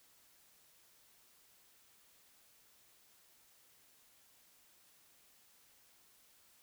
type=silence; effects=white hiss -67 dBFS RMS until 6.62 s